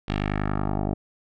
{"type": "tone with low-pass filter sweep", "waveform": "10% pulse", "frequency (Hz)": 50.6, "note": "G#1", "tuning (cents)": -44, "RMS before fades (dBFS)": -26, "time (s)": [0.08, 0.94], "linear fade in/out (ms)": 5, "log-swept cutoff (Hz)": [3500, 570], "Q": 1.8, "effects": []}